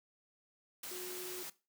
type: tone in noise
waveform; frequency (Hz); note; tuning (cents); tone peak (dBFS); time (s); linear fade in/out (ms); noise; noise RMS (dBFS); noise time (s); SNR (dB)
sine; 363.7; F#4; -30; -45; 0.91-1.43; 5; white; -45; 0.83-1.5; -3
effects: noise-tail reverb RT60 0.3 s tail -19 dB re dry + high-pass 150 Hz 12 dB/octave